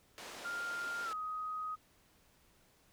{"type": "band-pass noise", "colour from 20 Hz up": "pink", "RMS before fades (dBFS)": -49, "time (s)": [0.18, 1.13], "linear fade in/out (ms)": 0, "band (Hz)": [390, 7700], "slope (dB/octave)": 12}
{"type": "tone with pitch glide", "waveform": "sine", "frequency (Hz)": [1400, 1254.5], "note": ["F6", "D#6"], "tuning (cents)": [4, 14], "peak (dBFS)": -37, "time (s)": [0.44, 1.76], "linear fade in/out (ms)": 20, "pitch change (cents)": -190, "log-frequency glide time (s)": [1.04, 1.14]}
{"effects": ["pink hiss -68 dBFS RMS until 2.92 s"]}